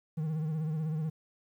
triangle tone with vibrato, 156.5 Hz, D#3, 10 cents sharp, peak -28 dBFS, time 0.17-1.1 s, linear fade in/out 10 ms, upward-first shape triangle, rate 16 Hz, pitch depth 77 cents each way, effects 11-bit

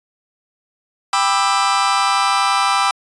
40% pulse chord, E minor seventh, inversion first, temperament just, 791.1 / 988.9 / 1186.7 / 1318.5 Hz, G5 / B5 / D6 / E6, +16 / +2 / +18 / 0 cents, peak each -19 dBFS, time 1.13-2.91 s, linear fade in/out 2 ms, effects resampled to 22050 Hz

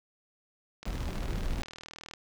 click train, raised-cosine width 0.2 ms, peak -26 dBFS, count 53, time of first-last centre 0.83-2.137 s, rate 39.8 Hz
brown noise with tremolo, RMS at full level -31 dBFS, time 0.86-1.62 s, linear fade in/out 0 ms, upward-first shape triangle, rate 14 Hz, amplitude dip 35%
effects none

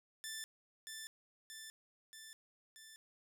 10% pulse tone with echo, 1765 Hz, A6, 5 cents sharp, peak -34 dBFS, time 0.24-0.44 s, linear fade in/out 0 ms, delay 630 ms, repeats 4, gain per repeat -3 dB, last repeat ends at 2.96 s, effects none

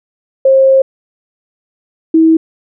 sine tone pair in turn, 534 / 322.6 Hz, C5 / E4, +35 / -37 cents, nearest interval major sixth, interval 872 cents, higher first, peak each -4 dBFS, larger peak neither, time 0.45-0.82 / 2.14-2.37 s, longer first, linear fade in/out 5 ms, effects none

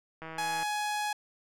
click train, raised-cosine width 0.5 ms, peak -27 dBFS, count 67, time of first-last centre 0.22-0.63 s, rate 161 Hz
sawtooth tone, 838 Hz, G#5, 15 cents sharp, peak -26 dBFS, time 0.38-1.13 s, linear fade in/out 5 ms
effects low-pass 12000 Hz 12 dB/octave

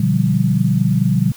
sine chord, G dominant seventh, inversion first, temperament just, 122.5 / 147 / 176.4 / 196 Hz, B2 / D3 / F3 / G3, -14 / +2 / +18 / 0 cents, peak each -18 dBFS, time 0-1.32 s, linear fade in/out 5 ms, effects white hiss -42 dBFS RMS until 1.36 s

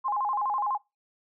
sine tone with vibrato, 934 Hz, A#5, 3 cents sharp, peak -25 dBFS, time 0.04-0.78 s, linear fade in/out 20 ms, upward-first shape square, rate 12 Hz, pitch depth 210 cents each way, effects noise-tail reverb RT60 0.2 s tail -21 dB re dry

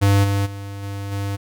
square tone with level steps, 99.7 Hz, G2, 30 cents sharp, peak -13 / -18 / -30 / -27 / -23 dBFS, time 0.01-1.37 s, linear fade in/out 20 ms, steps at 0.23 / 0.45 / 0.82 / 1.11 s, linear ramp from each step 20 ms, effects none

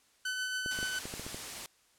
sawtooth tone with tremolo, 1510 Hz, F#6, 35 cents sharp, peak -28 dBFS, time 0.25-0.99 s, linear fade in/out 5 ms, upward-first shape triangle, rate 7.2 Hz, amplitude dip 35%
clicks, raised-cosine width 2 ms, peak -28 dBFS, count 8, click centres 0.661 / 0.789 / 0.829 / 1.055 / 1.139 / 1.196 / 1.265 / 1.345 s
white noise, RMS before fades -41 dBFS, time 0.71-1.66 s, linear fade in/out 0 ms
effects white hiss -67 dBFS RMS until 1.98 s + low-pass 10000 Hz 12 dB/octave

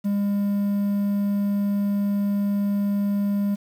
triangle tone with quantisation, 202.1 Hz, G#3, 47 cents flat, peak -18 dBFS, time 0.04-3.56 s, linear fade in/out 20 ms, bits 8, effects none

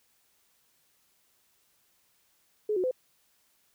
sine tone with pitch steps, 424.1 / 366.9 / 510 Hz, G#4 / F#4 / C5, +36 / -15 / -44 cents, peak -25 dBFS, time 2.69-2.912 s, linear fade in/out 5 ms, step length 74 ms, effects white hiss -69 dBFS RMS until 3.74 s

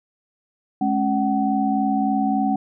sine tone cluster, 211.3 / 274.8 / 754 Hz, G#3 / C#4 / F#5, +30 / -15 / +32 cents, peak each -22 dBFS, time 0.81-2.56 s, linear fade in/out 5 ms, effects none

